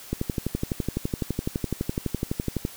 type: click train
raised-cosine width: 3 ms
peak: -12 dBFS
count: 31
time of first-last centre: 0.13-2.651 s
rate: 11.9 Hz
effects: white hiss -44 dBFS RMS until 2.76 s